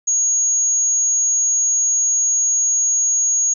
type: tone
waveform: sine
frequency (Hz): 6640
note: G#8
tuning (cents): -1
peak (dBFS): -14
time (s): 0.07-3.54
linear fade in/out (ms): 10
effects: none